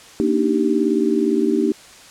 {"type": "chord", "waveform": "sine", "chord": "Eb major seventh", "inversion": "second", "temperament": "just", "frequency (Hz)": [233.3, 291.7, 311.1, 388.9], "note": ["Bb3", "D4", "Eb4", "G4"], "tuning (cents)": [2, -12, 0, -14], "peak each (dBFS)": [-21, -22, -20, -20], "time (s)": [0.2, 1.72], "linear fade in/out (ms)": 0, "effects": ["white hiss -43 dBFS RMS until 2.1 s", "low-pass 8000 Hz 12 dB/octave"]}